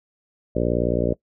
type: harmonic tone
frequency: 59.3 Hz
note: A#1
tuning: 30 cents sharp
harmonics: 1 / 2 / 3 / 4 / 5 / 6 / 7 / 8 / 9 / 10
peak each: -28 / -28 / -28 / -28 / -28 / -28 / -28 / -28 / -28 / -28 dBFS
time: 0.55-1.14 s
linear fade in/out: 10 ms
effects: noise-tail reverb RT60 0.1 s tail -22 dB re dry